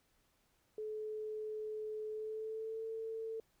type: tone with pitch glide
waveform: sine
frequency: 430.4 to 446.9 Hz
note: A4 to A4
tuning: -38 to +27 cents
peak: -39 dBFS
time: 0.78-3.4 s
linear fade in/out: 2 ms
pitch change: +65 cents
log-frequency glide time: 2.09-2.84 s
effects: pink hiss -75 dBFS RMS until 3.6 s